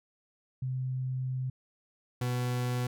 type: tone pair in turn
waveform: sine / 40% pulse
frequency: 129.2 / 123.79 Hz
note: C3 / B2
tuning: -21 / +4 cents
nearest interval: minor second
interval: 75 cents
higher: first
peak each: -30 / -28 dBFS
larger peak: second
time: 0.62-1.5 / 2.21-2.87 s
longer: first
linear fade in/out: 5 ms
effects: none

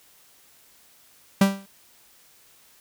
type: tone with exponential decay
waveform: 45% pulse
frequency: 196 Hz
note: G3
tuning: in tune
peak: -11 dBFS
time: 1.41-1.66 s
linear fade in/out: 5 ms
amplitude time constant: 54 ms
effects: white hiss -56 dBFS RMS until 2.8 s

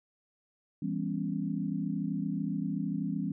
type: chord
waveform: sine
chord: C# half-diminished seventh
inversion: first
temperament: just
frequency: 166.31 / 199.57 / 249.5 / 277.2 Hz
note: E3 / G3 / B3 / C#4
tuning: +16 / +31 / +18 / 0 cents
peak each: -35 / -34 / -38 / -36 dBFS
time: 0.82-3.32 s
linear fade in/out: 5 ms
effects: none

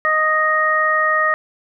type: harmonic tone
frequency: 622.3 Hz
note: D#5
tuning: in tune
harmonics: 1 / 2 / 3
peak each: -22 / -17 / -17 dBFS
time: 0.05-1.34 s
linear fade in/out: 0 ms
effects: none

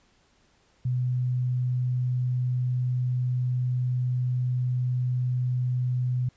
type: tone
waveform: sine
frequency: 125.3 Hz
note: B2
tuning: 25 cents sharp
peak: -23 dBFS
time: 0.85-6.29 s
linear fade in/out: 5 ms
effects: pink hiss -64 dBFS RMS until 6.36 s + resampled to 16000 Hz

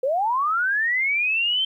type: linear sweep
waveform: sine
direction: up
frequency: 493.9 to 3136 Hz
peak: -19 dBFS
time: 0.03-1.65 s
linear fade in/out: 5 ms
effects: 10-bit

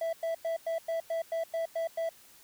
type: tone bursts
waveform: triangle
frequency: 659.3 Hz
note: E5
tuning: in tune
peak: -27 dBFS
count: 10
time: 0.01-2.092 s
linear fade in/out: 5 ms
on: 120 ms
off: 98 ms
effects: white hiss -57 dBFS RMS until 2.43 s

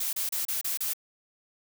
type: noise bursts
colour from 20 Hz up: blue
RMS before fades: -30 dBFS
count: 6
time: 0-0.935 s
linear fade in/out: 5 ms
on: 130 ms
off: 31 ms
effects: none

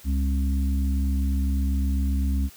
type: harmonic tone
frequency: 67.9 Hz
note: C#2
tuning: 35 cents flat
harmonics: 1 / 3 / 4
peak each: -21 / -31 / -33 dBFS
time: 0.04-2.5 s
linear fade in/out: 50 ms
effects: white hiss -49 dBFS RMS until 2.56 s

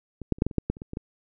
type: clicks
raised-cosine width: 3 ms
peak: -23 / -9 / -30 / -7 / -12 / -25 / -9 / -12 / -30 / -23 / -22 / -18 dBFS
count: 12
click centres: 0.217 / 0.323 / 0.385 / 0.421 / 0.466 / 0.512 / 0.583 / 0.7 / 0.769 / 0.819 / 0.934 / 0.971 s
effects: none

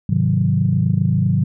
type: chord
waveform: sine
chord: Ab dominant seventh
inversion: none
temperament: equal with one note detuned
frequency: 103.83 / 130.81 / 155.56 / 183.72 Hz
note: Ab2 / C3 / Eb3 / Gb3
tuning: 0 / 0 / 0 / -12 cents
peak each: -19 dBFS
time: 0.09-1.44 s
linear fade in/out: 5 ms
effects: tanh soft clip ceiling -3 dBFS

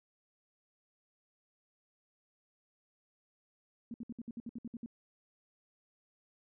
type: tone bursts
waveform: sine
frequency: 233.1 Hz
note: A#3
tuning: in tune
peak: -39 dBFS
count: 11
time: 3.91-4.861 s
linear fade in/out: 2 ms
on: 31 ms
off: 61 ms
effects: none

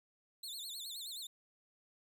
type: tone with vibrato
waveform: sawtooth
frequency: 3897 Hz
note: B7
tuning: 24 cents flat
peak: -40 dBFS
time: 0.43-1.27 s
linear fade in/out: 5 ms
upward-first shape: sine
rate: 9.5 Hz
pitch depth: 200 cents each way
effects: none

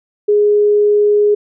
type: tone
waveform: sine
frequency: 415.3 Hz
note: G#4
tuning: in tune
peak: -8 dBFS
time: 0.28-1.35 s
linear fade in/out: 10 ms
effects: none

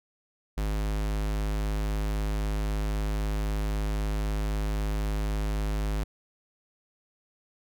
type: tone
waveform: square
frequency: 51.91 Hz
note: G#1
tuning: in tune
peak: -27 dBFS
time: 0.57-6.04 s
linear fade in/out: 10 ms
effects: none

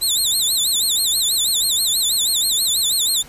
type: tone with vibrato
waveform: 20% pulse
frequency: 3853 Hz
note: B7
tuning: 44 cents flat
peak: -10 dBFS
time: 0.01-3.23 s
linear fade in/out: 20 ms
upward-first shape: sine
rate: 6.2 Hz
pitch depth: 190 cents each way
effects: pink hiss -43 dBFS RMS until 3.28 s + resampled to 32000 Hz

